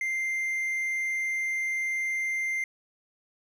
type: tone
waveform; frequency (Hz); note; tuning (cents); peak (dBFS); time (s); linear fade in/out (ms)
triangle; 2093; C7; 0; -25; 0.01-2.64; 2
effects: none